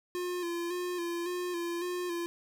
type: tone with vibrato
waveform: square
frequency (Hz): 350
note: F4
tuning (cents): +4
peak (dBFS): -33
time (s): 0.15-2.26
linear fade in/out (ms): 0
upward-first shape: square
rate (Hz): 1.8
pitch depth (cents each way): 36
effects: none